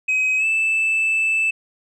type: tone with pitch glide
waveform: sine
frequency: 2532 to 2635 Hz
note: D#7 to E7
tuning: +30 to -1 cents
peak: -14 dBFS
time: 0.08-1.51 s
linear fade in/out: 10 ms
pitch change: +69 cents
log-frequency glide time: 0.38-0.45 s
effects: tanh soft clip ceiling -15 dBFS